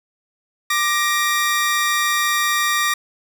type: tone pair together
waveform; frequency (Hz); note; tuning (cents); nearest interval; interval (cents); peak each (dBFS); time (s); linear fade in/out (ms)
sawtooth; 1184 / 1879.5; D6 / A#6; +14 / +14; minor sixth; 800; -16; 0.7-2.94; 5
effects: none